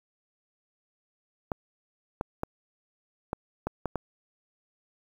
clicks, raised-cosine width 1 ms, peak -15 dBFS, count 7, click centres 1.518 / 2.211 / 2.434 / 3.331 / 3.67 / 3.857 / 3.957 s, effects 8-bit

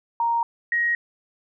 sine tone pair in turn, 932.3 / 1886.3 Hz, A#5 / A#6, 0 / +20 cents, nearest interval octave, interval 1220 cents, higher second, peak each -19 dBFS, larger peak neither, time 0.2-0.43 / 0.72-0.95 s, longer neither, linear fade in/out 2 ms, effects none

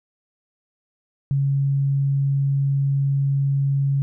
sine tone, 138.59 Hz, C#3, in tune, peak -17 dBFS, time 1.31-4.02 s, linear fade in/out 0 ms, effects none

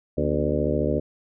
harmonic tone with a mistuned harmonic, 74 Hz, D2, 14 cents sharp, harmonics 1 / 2 / 3 / 4 / 5 / 6 / 7 / 8, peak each -29 / -29 / -29 / -29 / -29 / -29 / -29 / -29 dBFS, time 0.17-1 s, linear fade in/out 10 ms, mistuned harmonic 3, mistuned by +110 cents, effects none

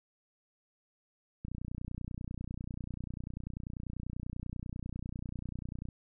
click train, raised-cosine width 5 ms, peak -27 dBFS, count 135, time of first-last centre 1.45-5.887 s, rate 30.2 Hz, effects none

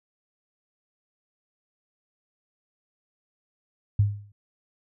sine tone with exponential decay, 102.4 Hz, G#2, 24 cents flat, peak -14 dBFS, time 3.99-4.32 s, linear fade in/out 5 ms, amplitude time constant 70 ms, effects none

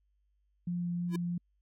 sine tone with vibrato, 174.61 Hz, F3, in tune, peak -31 dBFS, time 0.67-1.38 s, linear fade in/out 5 ms, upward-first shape sine, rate 3 Hz, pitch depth 8 cents each way
square tone with exponential growth, 335.6 Hz, E4, 31 cents sharp, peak -32 dBFS, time 1.08-1.16 s, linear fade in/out 5 ms, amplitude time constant 17 ms
effects added 50 Hz sine -70 dBFS peak until 1.61 s + AAC 64 kbps

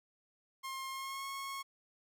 sawtooth tone with pitch glide, 1066 to 1093.4 Hz, C6 to C#6, +32 to -24 cents, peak -36 dBFS, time 0.63-1.63 s, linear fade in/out 20 ms, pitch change +44 cents, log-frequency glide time 0.9-1.26 s, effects none

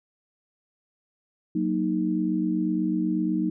sine chord, D# minor, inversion first, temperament equal, 185 / 233.1 / 311.1 Hz, F#3 / A#3 / D#4, 0 / 0 / 0 cents, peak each -27 / -29 / -25 dBFS, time 1.55-3.5 s, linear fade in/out 5 ms, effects none

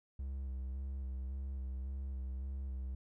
triangle tone with vibrato, 66.1 Hz, C2, 18 cents sharp, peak -36 dBFS, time 0.19-2.95 s, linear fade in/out 5 ms, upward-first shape square, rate 1.8 Hz, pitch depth 30 cents each way, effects none

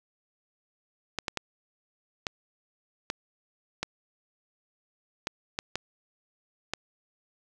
clicks, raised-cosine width 0.2 ms, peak -12 dBFS, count 10, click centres 1.187 / 1.282 / 1.373 / 2.268 / 3.101 / 3.83 / 5.271 / 5.589 / 5.756 / 6.736 s, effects none

